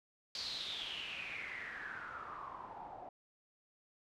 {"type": "noise with low-pass filter sweep", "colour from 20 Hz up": "white", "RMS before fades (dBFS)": -45, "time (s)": [0.35, 3.09], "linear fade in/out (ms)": 2, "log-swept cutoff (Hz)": [4600, 710], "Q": 8, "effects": []}